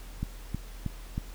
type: click train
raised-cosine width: 5 ms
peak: -18 dBFS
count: 4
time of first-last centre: 0.23-1.179 s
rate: 3.16 Hz
effects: added 40 Hz sine -41 dBFS peak until 1.34 s + pink hiss -51 dBFS RMS until 1.34 s